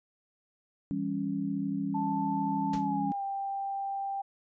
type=chord; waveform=sine; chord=C# diminished; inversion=first; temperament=just; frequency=166.31 / 199.57 / 277.2 Hz; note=E3 / G3 / C#4; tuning=+16 / +31 / 0 cents; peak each=-37 / -33 / -32 dBFS; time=0.91-3.12 s; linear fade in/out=0 ms
type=tone with pitch glide; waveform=sine; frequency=880 to 788.5 Hz; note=A5 to G5; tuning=0 to +10 cents; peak=-31 dBFS; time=1.94-4.22 s; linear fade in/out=10 ms; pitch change=-190 cents; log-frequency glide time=2.71-3.23 s
type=noise with exponential decay; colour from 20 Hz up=pink; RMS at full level=-37 dBFS; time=2.73-2.88 s; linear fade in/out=5 ms; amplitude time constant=32 ms
effects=resampled to 16000 Hz